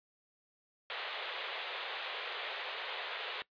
white band-pass noise, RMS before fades -41 dBFS, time 0.9-3.42 s, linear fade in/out 0 ms, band 410 to 3800 Hz, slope 48 dB/octave, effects noise-tail reverb RT60 0.1 s tail -20 dB re dry + resampled to 11025 Hz

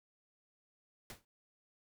pink noise with exponential decay, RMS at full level -44 dBFS, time 1.1-1.25 s, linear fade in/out 1 ms, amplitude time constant 31 ms, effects none

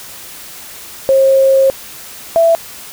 sine tone pair in turn, 537 / 664.7 Hz, C5 / E5, +45 / +14 cents, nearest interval major third, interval 369 cents, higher second, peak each -6 dBFS, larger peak neither, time 1.09-1.7 / 2.36-2.55 s, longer first, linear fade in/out 0 ms, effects white hiss -32 dBFS RMS until 2.92 s

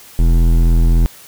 triangle tone with hard clipping, 41.8 Hz, E1, 25 cents sharp, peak -10 dBFS, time 0.19-1.06 s, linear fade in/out 0 ms, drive 17 dB, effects white hiss -40 dBFS RMS until 1.27 s

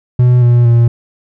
triangle tone with pitch steps, 123.8 / 120.5 / 117.9 Hz, B2 / B2 / A#2, +5 / -42 / +20 cents, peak -3 dBFS, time 0.19-0.88 s, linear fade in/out 5 ms, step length 230 ms, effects none

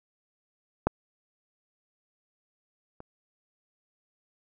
clicks, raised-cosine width 1 ms, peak -8 / -29 dBFS, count 2, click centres 0.87 / 3.004 s, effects none

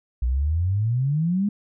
sine exponential sweep, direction up, 58.27 to 211 Hz, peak -19 dBFS, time 0.22-1.49 s, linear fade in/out 5 ms, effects none

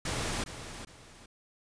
pink noise with echo, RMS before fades -33 dBFS, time 0.05-0.44 s, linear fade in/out 5 ms, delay 410 ms, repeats 2, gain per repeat -10 dB, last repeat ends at 1.26 s, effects resampled to 22050 Hz

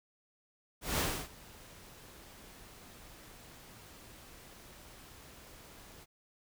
pink noise with ADSR envelope, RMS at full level -31 dBFS, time 0.81-6.06 s, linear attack 170 ms, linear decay 300 ms, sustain -23 dB, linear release 32 ms, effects none

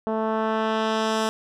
10% pulse tone with low-pass filter sweep, 220 Hz, A3, in tune, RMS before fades -24 dBFS, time 0.07-1.29 s, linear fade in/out 0 ms, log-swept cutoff 740 to 9400 Hz, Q 0.83, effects none

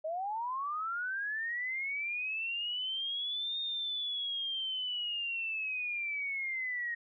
sine linear two-way sweep, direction up then down, 610 to 3683 to 1866 Hz, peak -33 dBFS, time 0.04-6.95 s, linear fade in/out 10 ms, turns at 3.59 s, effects none

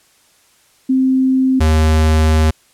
sine / square tone pair in turn, 261.6 / 78.45 Hz, C4 / D#2, 0 / +15 cents, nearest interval octave + major sixth, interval 2085 cents, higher first, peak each -10 dBFS, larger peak neither, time 0.89-1.6 / 1.6-2.51 s, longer second, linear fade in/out 10 ms, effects white hiss -53 dBFS RMS until 2.73 s + low-pass 11000 Hz 12 dB/octave

